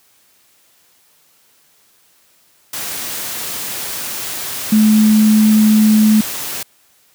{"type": "tone in noise", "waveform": "sine", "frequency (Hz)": 215.5, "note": "A3", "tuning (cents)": -36, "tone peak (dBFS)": -7, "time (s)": [4.72, 6.21], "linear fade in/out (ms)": 5, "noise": "white", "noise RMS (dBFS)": -24, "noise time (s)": [2.73, 6.63], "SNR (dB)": 14, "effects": ["white hiss -54 dBFS RMS until 7.14 s", "high-pass 80 Hz 12 dB/octave"]}